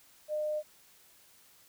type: tone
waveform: sine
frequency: 607 Hz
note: D#5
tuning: 43 cents flat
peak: -30 dBFS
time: 0.28-0.63 s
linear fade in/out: 50 ms
effects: white hiss -61 dBFS RMS until 1.68 s